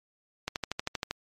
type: click train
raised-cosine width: 0.2 ms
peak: -13 dBFS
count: 9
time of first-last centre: 0.48-1.11 s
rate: 12.7 Hz
effects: MP3 64 kbps